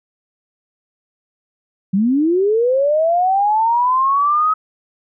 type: linear sweep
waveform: sine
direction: up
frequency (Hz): 181.9 to 1279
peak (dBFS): -12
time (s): 1.93-4.54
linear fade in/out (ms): 10
effects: none